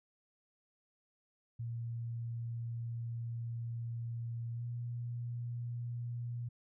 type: tone with pitch glide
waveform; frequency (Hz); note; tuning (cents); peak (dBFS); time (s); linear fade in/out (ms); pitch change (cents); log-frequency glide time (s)
sine; 116.8 to 119.6; A#2 to A#2; +4 to +45; -37; 1.59-6.49; 10; +41; 4.53-4.64
effects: none